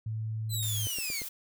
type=tone with pitch glide; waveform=sine; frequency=110 to 107.3 Hz; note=A2 to A2; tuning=0 to -43 cents; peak=-31 dBFS; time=0.06-0.87 s; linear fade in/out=5 ms; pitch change=-43 cents; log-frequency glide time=0.51-0.72 s
type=linear sweep; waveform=15% pulse; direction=down; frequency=4094 to 2036 Hz; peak=-26 dBFS; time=0.49-1.24 s; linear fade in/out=50 ms
type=noise; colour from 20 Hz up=blue; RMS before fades=-39 dBFS; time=0.62-1.29 s; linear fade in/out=10 ms
type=click train; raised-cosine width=2 ms; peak=-30 dBFS; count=4; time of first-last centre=0.87-1.218 s; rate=8.63 Hz
effects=none